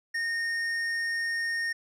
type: tone with hard clipping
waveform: sine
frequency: 1842 Hz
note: A#6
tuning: 21 cents flat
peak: -29 dBFS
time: 0.14-1.73 s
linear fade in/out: 10 ms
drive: 8 dB
effects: none